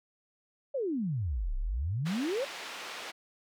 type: exponential two-way sweep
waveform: sine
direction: down then up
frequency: 587.3 to 30.11 to 587.3 Hz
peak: -29 dBFS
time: 0.74-2.45 s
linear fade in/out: 10 ms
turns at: 1.56 s
type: band-pass noise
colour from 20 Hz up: white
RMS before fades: -42 dBFS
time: 2.05-3.12 s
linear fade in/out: 20 ms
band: 380 to 3300 Hz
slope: 12 dB/octave
effects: none